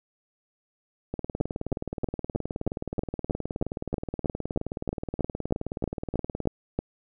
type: two click trains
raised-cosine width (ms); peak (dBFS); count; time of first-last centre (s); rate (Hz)
2; -17 / -12; 102 / 18; 1.14-6.456 / 1.41-6.79; 19 / 3.16
effects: none